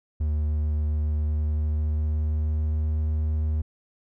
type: tone with pitch glide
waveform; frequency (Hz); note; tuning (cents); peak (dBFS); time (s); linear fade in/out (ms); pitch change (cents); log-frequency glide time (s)
triangle; 75.6 to 77.19; D#2 to D#2; -49 to -13; -20; 0.2-3.62; 10; +36; 1.06-2.95
effects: none